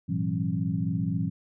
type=tone cluster; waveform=sine; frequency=105.4 / 120.3 / 167.2 / 191.2 / 270.4 Hz; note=G#2 / B2 / E3 / G3 / C#4; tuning=+26 / -45 / +25 / -43 / -43 cents; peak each=-33 / -33 / -28 / -32 / -35 dBFS; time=0.08-1.3 s; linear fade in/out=20 ms; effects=none